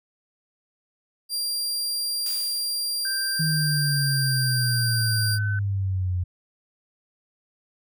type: tone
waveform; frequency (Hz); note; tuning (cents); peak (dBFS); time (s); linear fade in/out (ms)
sawtooth; 4760; D8; +22; -22; 1.29-5.39; 50
type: noise with exponential decay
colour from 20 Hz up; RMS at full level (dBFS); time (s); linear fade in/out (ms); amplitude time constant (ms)
blue; -32; 2.26-3.14; 2; 190
type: tone with pitch glide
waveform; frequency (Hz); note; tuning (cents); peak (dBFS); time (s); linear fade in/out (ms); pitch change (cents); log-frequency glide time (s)
sine; 1568 to 1517.2; G6 to F#6; 0 to +43; -29; 3.05-5.59; 2; -57; 4.13-5.2
type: exponential sweep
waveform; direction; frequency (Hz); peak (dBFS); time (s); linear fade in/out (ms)
sine; down; 158.5 to 88.6; -22; 3.39-6.24; 10
effects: none